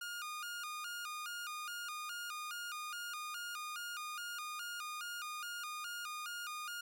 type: tone with vibrato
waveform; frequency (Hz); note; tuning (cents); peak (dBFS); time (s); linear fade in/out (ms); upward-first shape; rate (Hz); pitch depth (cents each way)
sawtooth; 1318.5; E6; 0; -38; 0.01-6.81; 5; square; 2.4; 130
effects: none